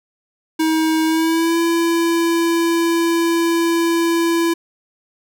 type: tone with pitch glide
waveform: square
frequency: 318.2 to 335.4 Hz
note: D#4 to E4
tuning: +39 to +30 cents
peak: -15 dBFS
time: 0.59-4.54 s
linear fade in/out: 10 ms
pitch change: +91 cents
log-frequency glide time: 1.05-1.59 s
effects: none